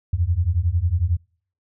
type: beating tone pair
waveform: sine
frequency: 80.9 / 91.9 Hz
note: E2 / F#2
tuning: -32 / -11 cents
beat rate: 11 Hz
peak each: -21 / -20 dBFS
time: 0.13-1.17 s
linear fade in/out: 5 ms
effects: noise-tail reverb RT60 0.5 s tail -26 dB re dry